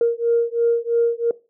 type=beating tone pair; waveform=sine; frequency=466.2 / 469.2 Hz; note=A#4 / A#4; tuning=0 / +11 cents; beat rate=3 Hz; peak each=-18 dBFS; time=0.01-1.31 s; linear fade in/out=2 ms; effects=noise-tail reverb RT60 0.3 s tail -20 dB re dry + tanh soft clip ceiling -8 dBFS